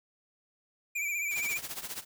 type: tone with vibrato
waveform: square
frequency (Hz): 2349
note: D7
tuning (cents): 0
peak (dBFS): -31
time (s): 0.95-1.58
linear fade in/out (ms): 10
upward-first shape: sine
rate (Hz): 15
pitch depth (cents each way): 58
type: noise with tremolo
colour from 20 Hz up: white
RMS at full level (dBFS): -36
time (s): 1.3-2.05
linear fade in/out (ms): 50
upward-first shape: triangle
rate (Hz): 15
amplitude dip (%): 85
effects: none